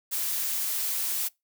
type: noise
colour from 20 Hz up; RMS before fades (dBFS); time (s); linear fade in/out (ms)
blue; -29; 0.11-1.29; 20
effects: noise-tail reverb RT60 0.2 s tail -24 dB re dry